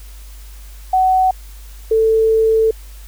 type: tone pair in turn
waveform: sine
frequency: 750 / 443.9 Hz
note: F#5 / A4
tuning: +23 / +15 cents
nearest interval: major sixth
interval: 908 cents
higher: first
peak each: -10 dBFS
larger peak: neither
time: 0.93-1.31 / 1.91-2.71 s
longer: second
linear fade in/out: 5 ms
effects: added 50 Hz sine -33 dBFS peak until 3.07 s + white hiss -45 dBFS RMS until 3.07 s